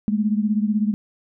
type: beating tone pair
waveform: sine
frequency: 207.7 / 223.7 Hz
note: G#3 / A3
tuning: 0 / +29 cents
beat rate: 16 Hz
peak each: -19 / -23 dBFS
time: 0.08-0.94 s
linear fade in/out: 0 ms
effects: none